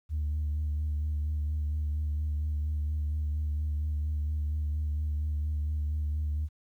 sine tone with vibrato, 75.3 Hz, D2, 44 cents sharp, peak -26 dBFS, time 0.09-6.49 s, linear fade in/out 50 ms, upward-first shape sine, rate 4.3 Hz, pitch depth 29 cents each way, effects tanh soft clip ceiling -25 dBFS + 11-bit

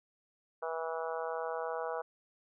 harmonic tone, 162.9 Hz, E3, 20 cents flat, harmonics 3 / 4 / 5 / 6 / 7 / 8 / 9, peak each -38 / -40 / -42 / -44 / -45 / -46 / -47 dBFS, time 0.62-2.02 s, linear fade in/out 10 ms, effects none

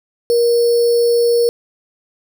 sine tone with sample-and-hold, 473.2 Hz, A#4, 26 cents sharp, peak -10 dBFS, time 0.3-1.49 s, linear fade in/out 0 ms, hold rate 4900 Hz, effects none

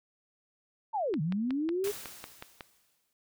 sine linear two-way sweep, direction down then up, 923 to 144.8 to 420.3 Hz, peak -28 dBFS, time 0.93-1.92 s, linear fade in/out 20 ms, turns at 1.21 s
click train, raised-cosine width 0.3 ms, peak -24 dBFS, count 9, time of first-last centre 1.14-2.608 s, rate 5.45 Hz
white noise with exponential decay, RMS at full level -39 dBFS, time 1.84-3.13 s, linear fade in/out 1 ms, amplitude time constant 280 ms
effects none

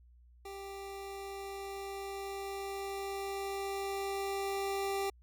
25% pulse tone with level ramp, 393.5 Hz, G4, 7 cents sharp, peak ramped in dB -39 to -28 dBFS, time 0.45-5.1 s, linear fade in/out 5 ms, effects added 60 Hz sine -57 dBFS peak until 5.22 s + MP3 96 kbps

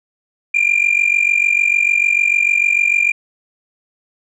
sine tone with amplitude modulation, 2393 Hz, D7, 32 cents sharp, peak -6 dBFS, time 0.54-3.12 s, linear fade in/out 10 ms, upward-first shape sine, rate 46.7 Hz, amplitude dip 90%, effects tanh soft clip ceiling -7 dBFS

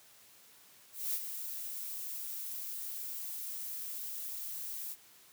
violet noise with ADSR envelope, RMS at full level -33 dBFS, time 0.92-4.96 s, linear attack 220 ms, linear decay 48 ms, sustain -8 dB, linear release 45 ms, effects white hiss -60 dBFS RMS until 5.32 s + high-pass 80 Hz 12 dB/octave

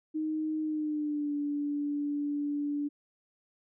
sine tone with pitch glide, 311.1 to 290.3 Hz, D#4 to D4, 0 to -20 cents, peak -29 dBFS, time 0.14-2.89 s, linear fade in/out 20 ms, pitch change -120 cents, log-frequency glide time 0.61-1.34 s, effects none

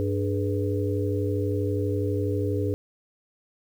harmonic tone with a mistuned harmonic, 98 Hz, G2, in tune, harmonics 1 / 3 / 4 / 5, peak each -26 / -30 / -29 / -32 dBFS, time 0-2.74 s, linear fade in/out 0 ms, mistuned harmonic 4, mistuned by +110 cents, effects 9-bit

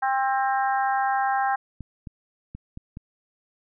harmonic tone, 265.3 Hz, C4, 24 cents sharp, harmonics 3 / 4 / 5 / 6 / 7, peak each -22 / -30 / -32 / -30 / -36 dBFS, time 0.02-1.56 s, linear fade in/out 10 ms
clicks, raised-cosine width 5 ms, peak -24 dBFS, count 5, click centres 1.807 / 2.072 / 2.55 / 2.774 / 2.971 s
effects none

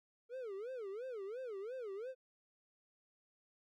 triangle tone with vibrato, 449.4 Hz, A4, 37 cents sharp, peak -40 dBFS, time 0.29-2.15 s, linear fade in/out 50 ms, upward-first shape sine, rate 2.9 Hz, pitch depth 270 cents each way, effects none

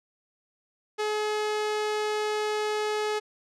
sawtooth tone, 424.6 Hz, G#4, 38 cents sharp, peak -22 dBFS, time 0.98-3.2 s, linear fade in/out 20 ms, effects low-pass 7000 Hz 12 dB/octave

